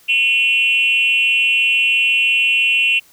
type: tone with frequency modulation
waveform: sine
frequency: 2723 Hz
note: F7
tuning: 44 cents flat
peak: -11 dBFS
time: 0.08-3 s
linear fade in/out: 20 ms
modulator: 257 Hz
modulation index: 0.81
effects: tanh soft clip ceiling -7 dBFS + white hiss -50 dBFS RMS until 3.12 s